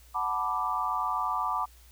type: chord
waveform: sine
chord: B minor seventh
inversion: second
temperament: equal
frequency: 740 / 880 / 987.8 / 1174.7 Hz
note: F#5 / A5 / B5 / D6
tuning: 0 / 0 / 0 / 0 cents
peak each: -35 / -34 / -32 / -30 dBFS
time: 0.14-1.66 s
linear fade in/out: 20 ms
effects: added 60 Hz sine -53 dBFS peak until 1.91 s + white hiss -59 dBFS RMS until 1.91 s